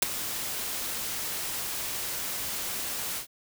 white noise with ADSR envelope, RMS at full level -19 dBFS, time 0.02-3.27 s, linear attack 6 ms, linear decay 11 ms, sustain -14 dB, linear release 100 ms, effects none

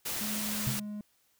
white noise, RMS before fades -35 dBFS, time 0.05-0.8 s, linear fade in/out 10 ms
triangle tone with pitch glide, 212 to 208.7 Hz, G#3 to G#3, +36 to +9 cents, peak -34 dBFS, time 0.21-1.01 s, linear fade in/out 2 ms, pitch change -27 cents, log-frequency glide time 0.53-0.68 s
sine tone with exponential decay, 130 Hz, C3, 11 cents flat, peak -25 dBFS, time 0.67-0.88 s, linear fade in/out 0 ms, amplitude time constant 44 ms
effects white hiss -70 dBFS RMS until 1.39 s

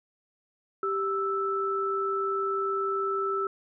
sine tone pair together, 392 / 1318.5 Hz, G4 / E6, 0 / 0 cents, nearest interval octave + major sixth, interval 2100 cents, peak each -29 / -28 dBFS, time 0.83-3.47 s, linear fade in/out 2 ms, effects none

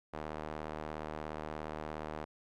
sawtooth tone with band-pass filter, 77 Hz, D#2, 17 cents flat, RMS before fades -42 dBFS, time 0.13-2.25 s, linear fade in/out 10 ms, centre 770 Hz, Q 0.85, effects none

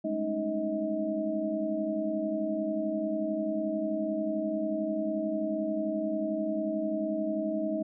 sine tone cluster, 202.2 / 213.5 / 277.5 / 310.8 / 634 Hz, G#3 / G#3 / C#4 / D#4 / D#5, -46 / +48 / +2 / -2 / +32 cents, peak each -40 / -35 / -40 / -32 / -32 dBFS, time 0.04-7.83 s, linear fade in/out 10 ms, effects none

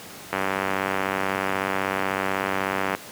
click train, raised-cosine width 0.5 ms, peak -8 dBFS, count 253, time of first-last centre 0.33-2.95 s, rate 96.2 Hz, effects pink hiss -40 dBFS RMS until 3.11 s + high-pass 150 Hz 12 dB/octave

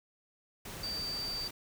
sine tone in noise, 4641 Hz, D8, 21 cents flat, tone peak -35 dBFS, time 0.83-1.48 s, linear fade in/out 5 ms, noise pink, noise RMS -44 dBFS, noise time 0.65-1.51 s, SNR +6 dB, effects none

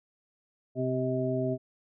harmonic tone with a mistuned harmonic, 129.7 Hz, C3, 15 cents flat, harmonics 1 / 2 / 3 / 5, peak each -32 / -32 / -32 / -32 dBFS, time 0.75-1.58 s, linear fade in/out 50 ms, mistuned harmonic 5, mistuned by -32 cents, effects none

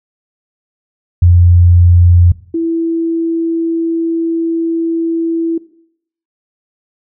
sine tone pair in turn, 87.6 / 330.7 Hz, F2 / E4, +6 / +6 cents, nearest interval octave + major seventh, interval 2300 cents, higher second, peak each -3 / -12 dBFS, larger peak first, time 1.22-2.32 / 2.54-5.58 s, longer second, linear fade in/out 5 ms, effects noise-tail reverb RT60 0.7 s tail -19 dB re dry

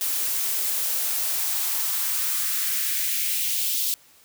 blue noise with high-pass filter sweep, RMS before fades -25 dBFS, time 0.01-3.94 s, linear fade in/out 0 ms, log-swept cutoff 260 to 3600 Hz, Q 1.8, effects white hiss -55 dBFS RMS until 4.24 s

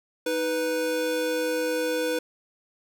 square tone pair together, 314.2 / 493.9 Hz, D#4 / B4, +17 / 0 cents, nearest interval minor sixth, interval 783 cents, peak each -31 / -26 dBFS, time 0.26-2.19 s, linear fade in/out 5 ms, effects none

